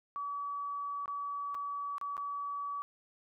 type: tone with dropouts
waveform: sine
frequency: 1142 Hz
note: D6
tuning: 49 cents flat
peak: -35 dBFS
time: 0.16-2.82 s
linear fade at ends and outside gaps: 0 ms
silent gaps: 1.058-1.079 / 1.545-1.55 / 1.982-2.013 / 2.168-2.178 s
effects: none